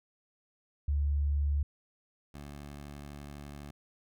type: tone pair in turn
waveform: sine / 15% pulse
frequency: 72 / 72 Hz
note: D2 / D2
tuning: -34 / -34 cents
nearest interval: unison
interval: 0 cents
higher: neither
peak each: -26 / -37 dBFS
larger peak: first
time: 0.88-1.63 / 2.34-3.71 s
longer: second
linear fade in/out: 5 ms
effects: none